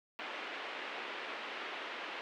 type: band-pass noise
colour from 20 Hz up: white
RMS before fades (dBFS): -43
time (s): 0.19-2.21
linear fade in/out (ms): 0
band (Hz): 290 to 2900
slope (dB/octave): 24
effects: none